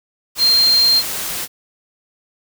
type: tone in noise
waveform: sine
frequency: 4186 Hz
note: C8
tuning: in tune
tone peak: -10 dBFS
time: 0.38-1.03 s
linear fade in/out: 50 ms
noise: white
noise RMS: -24 dBFS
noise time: 0.35-1.48 s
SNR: +11 dB
effects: none